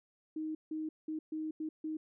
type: tone bursts at uneven times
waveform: sine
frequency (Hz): 312.6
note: D#4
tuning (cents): +8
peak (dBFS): -35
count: 6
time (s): 0.36-0.55 / 0.71-0.89 / 1.08-1.19 / 1.32-1.51 / 1.6-1.69 / 1.84-1.97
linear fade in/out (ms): 5
effects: none